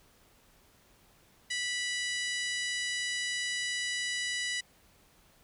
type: harmonic tone with a mistuned harmonic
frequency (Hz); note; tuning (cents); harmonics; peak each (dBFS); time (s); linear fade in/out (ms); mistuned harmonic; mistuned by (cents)
983; B5; -8; 2 / 3 / 4 / 5 / 6 / 7 / 8 / 9 / 10; -34 / -38 / -40 / -42 / -44 / -45 / -46 / -47 / -48; 1.5-4.61; 10; 9; -20
effects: pink hiss -63 dBFS RMS until 5.43 s